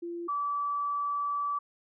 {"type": "tone pair in turn", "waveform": "sine", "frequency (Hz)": [343.1, 1154], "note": ["F4", "D6"], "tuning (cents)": [-31, -31], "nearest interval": "octave + major sixth", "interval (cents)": 2100, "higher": "second", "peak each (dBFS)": [-34, -28], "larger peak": "second", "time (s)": [[0.02, 0.28], [0.28, 1.59]], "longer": "second", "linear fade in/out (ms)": 10, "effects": []}